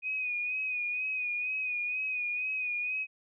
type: tone with vibrato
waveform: sine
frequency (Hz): 2489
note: D#7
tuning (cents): 0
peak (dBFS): -30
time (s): 0.02-3.07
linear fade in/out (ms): 50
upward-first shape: sine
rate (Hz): 2.1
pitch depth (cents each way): 42
effects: none